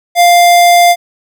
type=tone; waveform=square; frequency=698.5 Hz; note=F5; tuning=in tune; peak=-4 dBFS; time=0.15-0.96 s; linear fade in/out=50 ms; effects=none